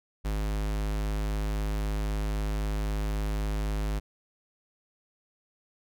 square tone, 51.91 Hz, G#1, in tune, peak -28 dBFS, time 0.24-4 s, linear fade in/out 20 ms, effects none

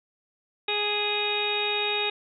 harmonic tone, 415.7 Hz, G#4, 2 cents sharp, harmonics 1 / 2 / 3 / 4 / 5 / 6 / 7 / 8 / 9, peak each -31 / -33 / -40 / -40 / -39 / -29 / -38 / -40 / -29 dBFS, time 0.68-2.1 s, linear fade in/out 5 ms, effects none

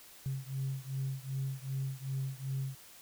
sine beating tone pair, 133.3 / 135.9 Hz, C3 / C#3, +33 / -34 cents, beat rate 2.6 Hz, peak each -36 / -37 dBFS, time 0.26-2.75 s, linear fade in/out 0 ms, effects tanh soft clip ceiling -28 dBFS + white hiss -55 dBFS RMS until 3.01 s

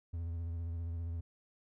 triangle tone with vibrato, 84 Hz, E2, 33 cents sharp, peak -34 dBFS, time 0.13-1.21 s, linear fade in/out 10 ms, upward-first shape sine, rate 15 Hz, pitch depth 42 cents each way, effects none

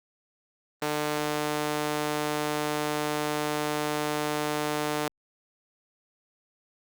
sawtooth tone with high-pass filter, 150 Hz, D3, 37 cents sharp, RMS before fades -29 dBFS, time 0.82-5.08 s, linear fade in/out 0 ms, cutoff 390 Hz, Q 0.89, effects Opus 32 kbps

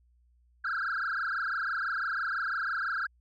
sine tone with frequency modulation, 1476 Hz, F#6, 5 cents flat, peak -27 dBFS, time 0.64-3.07 s, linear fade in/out 10 ms, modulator 26 Hz, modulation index 6.3, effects tanh soft clip ceiling -27 dBFS + added 60 Hz sine -62 dBFS peak until 3.2 s

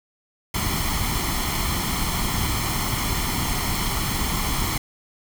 pink noise with comb filter, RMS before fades -24 dBFS, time 0.54-4.78 s, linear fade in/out 5 ms, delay 0.94 ms, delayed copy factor +0.65, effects none

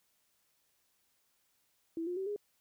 sine tone with pitch steps, 329.6 / 355.3 / 383 / 412.9 Hz, E4 / F4 / G4 / G#4, 0 / +30 / -40 / -10 cents, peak -34 dBFS, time 1.97-2.362 s, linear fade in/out 2 ms, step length 98 ms, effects white hiss -75 dBFS RMS until 2.6 s

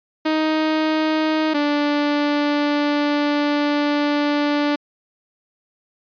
sawtooth tone pair in turn, 312.5 / 292.2 Hz, D#4 / D4, +8 / -9 cents, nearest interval minor second, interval 117 cents, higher first, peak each -13 dBFS, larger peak neither, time 0.25-1.54 / 1.54-4.76 s, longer second, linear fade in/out 10 ms, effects resampled to 11025 Hz

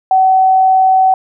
sine tone, 757 Hz, F#5, 39 cents sharp, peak -6 dBFS, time 0.11-1.14 s, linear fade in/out 2 ms, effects none

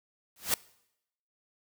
white noise with exponential growth, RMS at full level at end -23 dBFS, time 0.36-0.54 s, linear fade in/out 2 ms, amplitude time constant 37 ms, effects noise-tail reverb RT60 0.8 s tail -22 dB re dry

